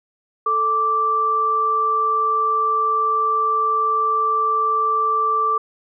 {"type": "tone pair together", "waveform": "sine", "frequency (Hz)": [440, 1170.6], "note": ["A4", "D6"], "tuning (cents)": [0, -6], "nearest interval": "octave + perfect fourth", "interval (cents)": 1694, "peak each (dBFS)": [-27, -16], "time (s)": [0.46, 5.58], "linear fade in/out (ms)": 5, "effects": []}